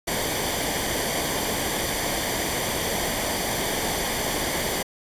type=noise with comb filter; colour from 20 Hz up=pink; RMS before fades=-26 dBFS; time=0.07-4.83 s; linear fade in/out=10 ms; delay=0.75 ms; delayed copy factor=-0.6; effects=resampled to 32000 Hz